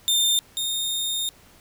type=tone pair in turn; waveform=sawtooth; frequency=3612 / 3667 Hz; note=A7 / A#7; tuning=+45 / -29 cents; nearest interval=unison; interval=26 cents; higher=second; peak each=-15 / -21 dBFS; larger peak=first; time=0.08-0.39 / 0.57-1.29 s; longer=second; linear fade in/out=0 ms; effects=pink hiss -53 dBFS RMS until 1.6 s